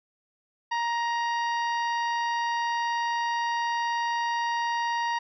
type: harmonic tone with a mistuned harmonic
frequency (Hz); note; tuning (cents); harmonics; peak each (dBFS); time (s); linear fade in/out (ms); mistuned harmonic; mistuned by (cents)
939; A#5; +12; 1 / 2 / 3 / 4 / 5 / 6; -26 / -32 / -40 / -44 / -43 / -48; 0.71-5.19; 10; 6; +16
effects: none